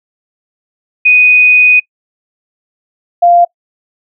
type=tone pair in turn; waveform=sine; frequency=2489 / 695.6 Hz; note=D#7 / F5; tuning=0 / -7 cents; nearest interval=octave + minor seventh; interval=2207 cents; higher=first; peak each=-3 dBFS; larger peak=neither; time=1.05-1.8 / 3.22-3.45 s; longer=first; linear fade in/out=10 ms; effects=noise-tail reverb RT60 0.1 s tail -24 dB re dry